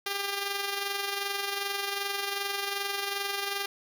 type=tone with amplitude modulation; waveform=5% pulse; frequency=399.3 Hz; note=G4; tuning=32 cents sharp; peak=-17 dBFS; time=0.06-3.66 s; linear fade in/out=5 ms; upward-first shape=sine; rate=22.6 Hz; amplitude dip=45%; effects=none